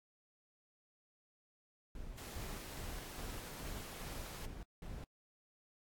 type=noise bursts; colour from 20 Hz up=brown; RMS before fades=-46 dBFS; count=8; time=1.95-5.04 s; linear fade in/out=2 ms; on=220 ms; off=190 ms
type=noise; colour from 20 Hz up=pink; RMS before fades=-49 dBFS; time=2.17-4.46 s; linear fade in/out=10 ms
effects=AAC 64 kbps